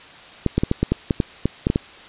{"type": "clicks", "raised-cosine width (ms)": 3, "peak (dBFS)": -4, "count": 12, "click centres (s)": [0.463, 0.58, 0.635, 0.714, 0.83, 0.92, 1.108, 1.202, 1.456, 1.669, 1.701, 1.759], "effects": ["white hiss -42 dBFS RMS until 2.08 s", "resampled to 8000 Hz"]}